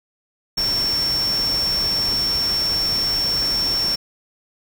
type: tone in noise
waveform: sine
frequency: 5450 Hz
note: F8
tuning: 43 cents flat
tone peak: -18 dBFS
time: 0.57-3.96 s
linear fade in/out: 10 ms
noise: pink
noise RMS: -30 dBFS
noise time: 0.57-3.96 s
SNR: +9 dB
effects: none